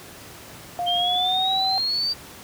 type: tone with pitch glide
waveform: sine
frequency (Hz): 705 to 764.4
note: F5 to G5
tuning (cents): +16 to -44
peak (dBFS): -23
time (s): 0.79-1.78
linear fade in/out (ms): 0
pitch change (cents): +140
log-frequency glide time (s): 0.98-1.52
type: exponential sweep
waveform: sine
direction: up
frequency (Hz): 3136 to 4682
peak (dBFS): -21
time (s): 0.86-2.14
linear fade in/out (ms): 20
effects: pink hiss -42 dBFS RMS until 2.43 s + high-pass 80 Hz 12 dB/octave